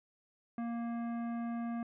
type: tone with hard clipping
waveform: sine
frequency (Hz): 233.9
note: A#3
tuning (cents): +6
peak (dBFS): -37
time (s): 0.58-1.83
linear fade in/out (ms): 2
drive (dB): 13
effects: resampled to 8000 Hz